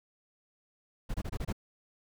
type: noise bursts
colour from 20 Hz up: brown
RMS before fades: -33 dBFS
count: 6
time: 1.09-1.527 s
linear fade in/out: 10 ms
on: 52 ms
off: 25 ms
effects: none